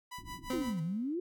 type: tone with tremolo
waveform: sawtooth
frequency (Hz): 990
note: B5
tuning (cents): +4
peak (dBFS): -37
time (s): 0.11-0.8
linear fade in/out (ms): 10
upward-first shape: sine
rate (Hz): 5.8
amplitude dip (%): 95
type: low-pass noise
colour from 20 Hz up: pink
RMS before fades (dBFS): -49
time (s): 0.18-0.71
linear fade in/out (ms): 5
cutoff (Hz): 350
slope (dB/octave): 96
type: tone with exponential decay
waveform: 30% pulse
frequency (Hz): 257.4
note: C4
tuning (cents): -28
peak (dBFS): -29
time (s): 0.5-1.15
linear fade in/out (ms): 2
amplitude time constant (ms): 140
type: exponential two-way sweep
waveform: sine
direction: down then up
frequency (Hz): 370 to 153.6 to 370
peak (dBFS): -32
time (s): 0.53-1.2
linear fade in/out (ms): 5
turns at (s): 0.82
effects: none